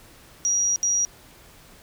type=tone bursts at uneven times; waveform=sine; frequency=5750 Hz; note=F8; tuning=50 cents sharp; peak=-19 dBFS; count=2; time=0.45-0.76 / 0.83-1.05 s; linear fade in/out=0 ms; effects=pink hiss -50 dBFS RMS until 1.82 s